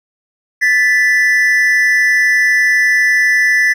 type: tone pair together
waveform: triangle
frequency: 1750 / 1982 Hz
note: A6 / B6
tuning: -10 / +6 cents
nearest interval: major second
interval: 216 cents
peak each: -10 dBFS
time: 0.61-3.74 s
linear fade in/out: 20 ms
effects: none